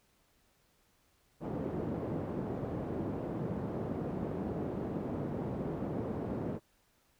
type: band-pass noise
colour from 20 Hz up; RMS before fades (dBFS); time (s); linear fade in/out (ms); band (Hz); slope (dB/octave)
pink; -37; 1.4-6.6; 50; 140 to 490; 12
effects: pink hiss -71 dBFS RMS until 7.19 s